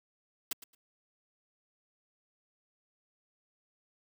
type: noise with echo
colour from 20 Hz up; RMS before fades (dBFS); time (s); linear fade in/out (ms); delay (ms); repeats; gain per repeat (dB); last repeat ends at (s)
white; -33; 0.51-0.53; 5; 110; 2; -15; 0.75
effects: high-pass 150 Hz 12 dB/octave